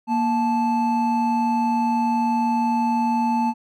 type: tone pair together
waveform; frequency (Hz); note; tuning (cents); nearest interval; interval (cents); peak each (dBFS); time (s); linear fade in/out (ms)
triangle; 234.7 / 874; A#3 / A5; +12 / -12; octave + major seventh; 2276; -19; 0.07-3.54; 50
effects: none

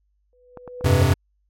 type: tone with exponential growth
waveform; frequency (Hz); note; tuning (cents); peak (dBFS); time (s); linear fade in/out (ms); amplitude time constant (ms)
sine; 495.4; B4; +5; -19; 0.33-1.02; 1; 150
type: clicks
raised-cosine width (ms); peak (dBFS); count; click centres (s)
1; -23; 4; 0.573 / 0.677 / 0.81 / 0.925
type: chord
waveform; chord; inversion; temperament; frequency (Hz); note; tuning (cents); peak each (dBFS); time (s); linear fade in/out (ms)
square; F suspended second; none; equal; 87.31 / 98 / 130.81; F2 / G2 / C3; 0 / 0 / 0; -20; 0.84-1.14; 10
effects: added 50 Hz sine -64 dBFS peak until 1.49 s + AAC 64 kbps

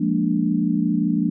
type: chord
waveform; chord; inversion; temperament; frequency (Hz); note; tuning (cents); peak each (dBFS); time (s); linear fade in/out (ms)
sine; Bb dominant seventh; second; equal with one note detuned; 175.12 / 207.7 / 233.1 / 293.7; F3 / Ab3 / Bb3 / D4; +5 / 0 / 0 / 0; -23; 0-1.3; 10
effects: none

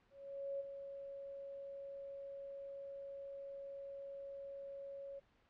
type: tone with ADSR envelope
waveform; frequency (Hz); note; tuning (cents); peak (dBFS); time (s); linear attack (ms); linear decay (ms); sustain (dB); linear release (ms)
sine; 554.4; C#5; 0; -38; 0.1-5.2; 500; 20; -8; 17
effects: pink hiss -73 dBFS RMS until 5.49 s + low-pass 3000 Hz 12 dB/octave

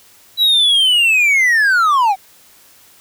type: linear sweep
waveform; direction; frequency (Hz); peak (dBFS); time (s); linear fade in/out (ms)
triangle; down; 3951 to 737; -8; 0.37-2.16; 50
effects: white hiss -47 dBFS RMS until 3 s

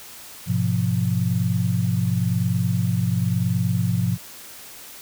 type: chord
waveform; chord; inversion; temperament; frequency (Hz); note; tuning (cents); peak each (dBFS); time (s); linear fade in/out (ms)
sine; F diminished; first; just; 104.77 / 125.72 / 174.61; Ab2 / Cb3 / F3; +16 / +31 / 0; -23; 0.46-4.18; 50
effects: white hiss -41 dBFS RMS until 5.01 s

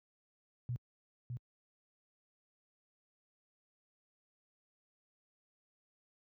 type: tone with echo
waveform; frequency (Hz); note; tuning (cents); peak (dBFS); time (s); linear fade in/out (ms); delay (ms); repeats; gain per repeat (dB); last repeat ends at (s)
sine; 122; B2; -21; -34; 0.69-0.76; 0; 610; 1; -4; 1.37
effects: high-pass 60 Hz 12 dB/octave

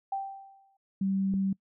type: tone with exponential decay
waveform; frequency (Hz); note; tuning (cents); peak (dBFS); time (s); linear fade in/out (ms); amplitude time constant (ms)
sine; 782; G5; -4; -27; 0.12-0.77; 5; 140
type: tone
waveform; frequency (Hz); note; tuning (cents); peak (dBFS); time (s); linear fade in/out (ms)
sine; 193.6; G3; -21; -25; 1.01-1.53; 5
type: click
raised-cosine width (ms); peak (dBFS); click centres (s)
3; -26; 1.339
effects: noise-tail reverb RT60 0.1 s tail -24 dB re dry

